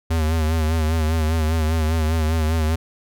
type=tone with vibrato; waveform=square; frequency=79.6 Hz; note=D#2; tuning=40 cents sharp; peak=-18 dBFS; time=0.1-2.76 s; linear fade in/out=10 ms; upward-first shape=sine; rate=5 Hz; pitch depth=57 cents each way; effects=none